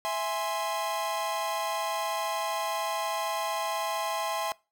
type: chord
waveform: 45% pulse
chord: E augmented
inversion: none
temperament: equal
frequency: 659.3 / 830.6 / 1046.5 Hz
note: E5 / G#5 / B#5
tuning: 0 / 0 / 0 cents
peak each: -33 / -33 / -33 dBFS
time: 0.05-4.52 s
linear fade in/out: 0 ms
effects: noise-tail reverb RT60 0.3 s tail -23 dB re dry